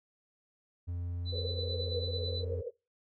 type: tone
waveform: triangle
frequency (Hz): 87.31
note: F2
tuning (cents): 0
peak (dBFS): -32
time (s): 0.87-2.62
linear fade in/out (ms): 20
type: tone with tremolo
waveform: sine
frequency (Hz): 3992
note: B7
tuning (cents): +18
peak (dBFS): -36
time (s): 1.25-2.45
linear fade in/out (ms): 50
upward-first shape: sine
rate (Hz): 9.1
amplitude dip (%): 60
type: band-pass noise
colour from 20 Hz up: white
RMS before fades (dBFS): -40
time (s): 1.32-2.71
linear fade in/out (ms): 20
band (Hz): 440 to 510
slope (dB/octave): 96
effects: noise-tail reverb RT60 0.3 s tail -25 dB re dry